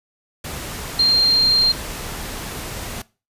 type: tone in noise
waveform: sine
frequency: 4188 Hz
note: C8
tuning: 1 cent sharp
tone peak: -12 dBFS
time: 0.99-1.72 s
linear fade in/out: 5 ms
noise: pink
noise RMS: -30 dBFS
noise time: 0.44-3.02 s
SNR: +15 dB
effects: noise-tail reverb RT60 0.3 s tail -20 dB re dry + resampled to 32000 Hz